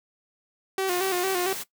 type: tone with vibrato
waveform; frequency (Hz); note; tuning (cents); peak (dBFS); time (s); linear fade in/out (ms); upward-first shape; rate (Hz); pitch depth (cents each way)
sawtooth; 370; F#4; 0; -20; 0.78-1.53; 2; square; 4.4; 61
type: high-pass noise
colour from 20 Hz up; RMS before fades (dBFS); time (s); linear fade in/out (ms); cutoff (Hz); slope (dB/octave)
white; -34; 0.87-1.64; 20; 120; 48
effects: noise-tail reverb RT60 0.1 s tail -17 dB re dry